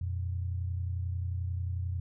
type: tone pair together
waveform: sine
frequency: 87.85 / 119.1 Hz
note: F2 / A#2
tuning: +11 / +38 cents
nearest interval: perfect fourth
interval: 527 cents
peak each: -31 / -39 dBFS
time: 0.01-2 s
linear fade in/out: 5 ms
effects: none